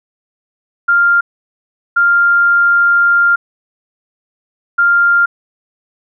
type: tone bursts at uneven times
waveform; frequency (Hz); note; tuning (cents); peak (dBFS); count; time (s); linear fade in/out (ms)
sine; 1396.9; F6; 0; -7; 3; 0.88-1.21 / 1.96-3.36 / 4.78-5.26; 10
effects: none